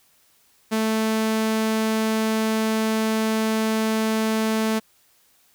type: tone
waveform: sawtooth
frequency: 220 Hz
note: A3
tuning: in tune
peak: -16 dBFS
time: 0.71-4.8 s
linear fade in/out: 20 ms
effects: white hiss -60 dBFS RMS until 5.54 s